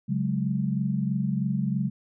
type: chord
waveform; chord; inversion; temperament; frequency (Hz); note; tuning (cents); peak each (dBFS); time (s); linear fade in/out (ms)
sine; C# suspended fourth; none; just; 138.59 / 184.79 / 207.9; C#3 / F#3 / G#3; 0 / -2 / +2; -28; 0.08-1.9; 20
effects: none